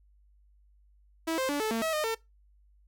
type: tone with pitch steps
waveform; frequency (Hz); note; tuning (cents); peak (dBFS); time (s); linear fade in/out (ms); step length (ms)
sawtooth; 325.6 / 524 / 288.7 / 435.8 / 226.9 / 643 / 612 / 450; E4 / C5 / D4 / A4 / A#3 / E5 / D#5 / A4; -21 / +2 / -30 / -17 / -47 / -43 / -29 / +39; -24; 1.27-2.15; 10; 110
effects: noise-tail reverb RT60 0.2 s tail -21 dB re dry + added 50 Hz sine -59 dBFS peak until 2.87 s